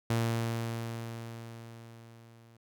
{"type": "tone with level ramp", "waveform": "sawtooth", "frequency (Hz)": 115.4, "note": "A#2", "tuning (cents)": -17, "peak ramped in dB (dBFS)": [-22, -52], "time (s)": [0.1, 2.57], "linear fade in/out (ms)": 5, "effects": []}